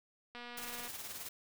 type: click train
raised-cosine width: 0.3 ms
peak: -32 dBFS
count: 128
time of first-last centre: 0.35-0.877 s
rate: 241 Hz
type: noise with tremolo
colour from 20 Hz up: white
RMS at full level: -43 dBFS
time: 0.57-1.29 s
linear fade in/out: 5 ms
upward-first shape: sine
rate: 19 Hz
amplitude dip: 50%
effects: none